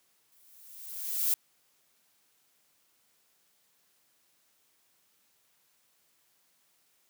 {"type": "noise with exponential growth", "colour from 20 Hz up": "violet", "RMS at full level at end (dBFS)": -25, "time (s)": [0.32, 1.34], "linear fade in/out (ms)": 1, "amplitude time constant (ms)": 220, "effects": ["white hiss -70 dBFS RMS until 7.09 s", "high-pass 100 Hz 12 dB/octave"]}